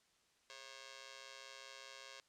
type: tone with amplitude modulation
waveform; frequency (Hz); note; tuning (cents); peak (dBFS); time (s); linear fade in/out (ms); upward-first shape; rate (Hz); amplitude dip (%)
5% pulse; 540; C#5; -45; -36; 0.5-2.2; 0; sine; 125; 95
effects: white hiss -74 dBFS RMS until 2.28 s + low-pass 7000 Hz 12 dB/octave